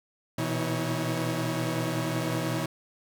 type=tone cluster; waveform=sawtooth; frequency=118 / 123.6 / 164.2 / 318.1 / 553 Hz; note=A#2 / B2 / E3 / D#4 / C#5; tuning=+22 / +2 / -6 / +38 / -4 cents; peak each=-37 / -28 / -28 / -29 / -33 dBFS; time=0.38-2.66 s; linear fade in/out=5 ms; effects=none